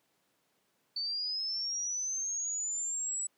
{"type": "linear sweep", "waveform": "sine", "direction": "up", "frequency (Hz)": [4490, 7902], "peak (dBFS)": -32, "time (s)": [0.96, 3.27], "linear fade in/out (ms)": 5, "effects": ["pink hiss -74 dBFS RMS until 3.37 s", "high-pass 200 Hz 12 dB/octave"]}